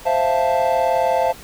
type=chord; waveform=triangle; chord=F major seventh; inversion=second; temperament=equal; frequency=523.3 / 659.3 / 698.5 / 880 Hz; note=C5 / E5 / F5 / A5; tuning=0 / 0 / 0 / 0 cents; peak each=-19 dBFS; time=0.05-1.33 s; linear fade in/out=20 ms; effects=pink hiss -40 dBFS RMS until 1.43 s